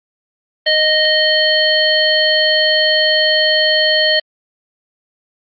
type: harmonic tone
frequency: 620 Hz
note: D#5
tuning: 6 cents flat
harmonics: 1 / 3 / 5 / 7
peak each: -16 / -16 / -16 / -16 dBFS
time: 0.66-4.2 s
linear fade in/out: 10 ms
effects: Opus 32 kbps